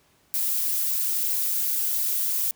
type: noise with flanger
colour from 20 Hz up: violet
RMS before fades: -25 dBFS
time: 0.34-2.51 s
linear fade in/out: 0 ms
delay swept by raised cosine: 0.42 to 6.32 ms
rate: 3 Hz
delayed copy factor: +0.5
effects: pink hiss -62 dBFS RMS until 2.55 s + high-pass 60 Hz 12 dB/octave